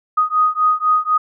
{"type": "beating tone pair", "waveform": "sine", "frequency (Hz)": [1244.5, 1248.5], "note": ["D#6", "D#6"], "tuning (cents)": [0, 6], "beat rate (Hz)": 4, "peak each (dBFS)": -16, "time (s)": [0.17, 1.18], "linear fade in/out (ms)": 10, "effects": []}